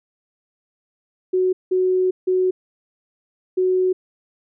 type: tone bursts at uneven times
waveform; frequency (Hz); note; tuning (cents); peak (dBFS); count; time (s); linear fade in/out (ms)
sine; 370; F#4; 0; -15; 4; 1.33-1.53 / 1.71-2.11 / 2.27-2.51 / 3.57-3.93; 10
effects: none